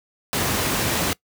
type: noise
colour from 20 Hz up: pink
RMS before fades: -22 dBFS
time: 0.33-1.13 s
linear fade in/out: 0 ms
effects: noise-tail reverb RT60 0.1 s tail -22 dB re dry + high-pass 80 Hz 12 dB/octave